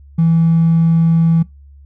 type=tone with hard clipping; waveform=triangle; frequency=164.81 Hz; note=E3; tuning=in tune; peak=-9 dBFS; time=0.18-1.43 s; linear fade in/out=10 ms; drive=3 dB; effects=noise-tail reverb RT60 0.2 s tail -22 dB re dry + added 70 Hz sine -38 dBFS peak until 1.85 s